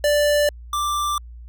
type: tone pair in turn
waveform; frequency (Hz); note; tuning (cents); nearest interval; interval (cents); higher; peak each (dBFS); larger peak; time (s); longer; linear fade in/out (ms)
square; 587.3 / 1178; D5 / D6; 0 / +5; octave; 1205; second; -16 / -21; first; 0.04-0.49 / 0.73-1.18; neither; 2
effects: added 59 Hz sine -36 dBFS peak until 1.48 s